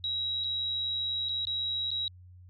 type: tone with dropouts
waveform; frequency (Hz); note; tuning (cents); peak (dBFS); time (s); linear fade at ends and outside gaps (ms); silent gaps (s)
sine; 3856; B7; -42; -29; 0.04-2.08; 1; 0.439-0.443 / 1.287-1.292 / 1.452-1.47 / 1.906-1.914
effects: added 90 Hz sine -49 dBFS peak until 2.49 s